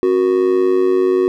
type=tone with amplitude modulation; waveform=triangle; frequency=370 Hz; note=F#4; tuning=in tune; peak=-6 dBFS; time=0.03-1.28 s; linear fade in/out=0 ms; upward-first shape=sine; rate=101 Hz; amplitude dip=75%; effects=none